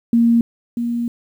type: tone pair in turn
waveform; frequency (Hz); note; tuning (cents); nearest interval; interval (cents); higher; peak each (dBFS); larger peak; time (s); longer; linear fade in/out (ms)
sine; 233.1 / 236.5; A#3 / A#3; 0 / +25; unison; 25; second; -10 / -18; first; 0.13-0.41 / 0.77-1.08; second; 2
effects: 8-bit